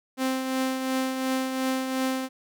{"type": "tone with tremolo", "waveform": "sawtooth", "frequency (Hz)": 261.6, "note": "C4", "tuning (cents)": 0, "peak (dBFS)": -19, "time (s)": [0.17, 2.29], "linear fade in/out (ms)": 50, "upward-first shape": "triangle", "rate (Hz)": 2.8, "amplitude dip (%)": 50, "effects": []}